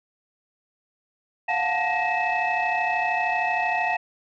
sine tone cluster, 701 / 734 / 879 / 1887 / 2606 Hz, F5 / F#5 / A5 / A#6 / E7, +6 / -14 / -2 / +21 / -20 cents, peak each -27 dBFS, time 1.48-3.97 s, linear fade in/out 10 ms, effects tanh soft clip ceiling -14 dBFS

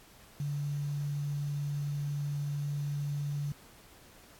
sine tone with quantisation, 144.3 Hz, D3, 30 cents flat, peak -31 dBFS, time 0.4-3.52 s, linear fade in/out 2 ms, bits 9, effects pink hiss -57 dBFS RMS until 4.39 s + AAC 64 kbps

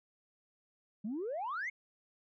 sine exponential sweep, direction up, 196 to 2233 Hz, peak -34 dBFS, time 1.04-1.7 s, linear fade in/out 10 ms, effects tanh soft clip ceiling -32 dBFS

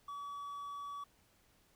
triangle tone, 1140 Hz, C#6, 48 cents sharp, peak -40 dBFS, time 0.08-1.04 s, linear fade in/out 5 ms, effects pink hiss -70 dBFS RMS until 1.75 s

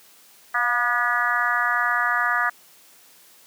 harmonic tone with a mistuned harmonic, 242.3 Hz, B3, 33 cents flat, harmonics 3 / 4 / 5 / 6 / 7 / 8, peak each -29 / -30 / -24 / -26 / -24 / -28 dBFS, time 0.54-2.5 s, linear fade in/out 10 ms, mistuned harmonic 3, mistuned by -28 cents, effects white hiss -52 dBFS RMS until 3.46 s + high-pass 150 Hz 12 dB/octave

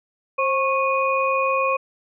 sine tone cluster, 531 / 1097 / 2476 Hz, C5 / C#6 / D#7, +25 / -18 / -9 cents, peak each -22 / -21 / -25 dBFS, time 0.38-1.77 s, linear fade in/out 10 ms, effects none

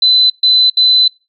sine tone bursts at uneven times, 4022 Hz, B7, 31 cents sharp, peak -6 dBFS, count 3, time 0.02-0.3 / 0.43-0.7 / 0.77-1.08 s, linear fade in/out 5 ms, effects noise-tail reverb RT60 0.3 s tail -26 dB re dry

